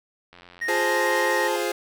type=click train; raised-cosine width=0.3 ms; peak=-30 dBFS; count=45; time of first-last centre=0.33-0.829 s; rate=88.1 Hz
type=tone with vibrato; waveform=triangle; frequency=1864.7 Hz; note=A#6; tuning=in tune; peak=-23 dBFS; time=0.61-1.48 s; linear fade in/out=10 ms; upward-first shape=sine; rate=14 Hz; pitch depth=10 cents each way
type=chord; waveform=sawtooth; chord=F minor; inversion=none; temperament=equal; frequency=349.2 / 415.3 / 523.3 Hz; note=F4 / Ab4 / C5; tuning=0 / 0 / 0 cents; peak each=-24 dBFS; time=0.68-1.72 s; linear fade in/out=5 ms
type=harmonic tone; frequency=174.61 Hz; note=F3; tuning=in tune; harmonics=3 / 4 / 5; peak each=-33 / -34 / -27 dBFS; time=0.69-1.56 s; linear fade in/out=5 ms
effects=none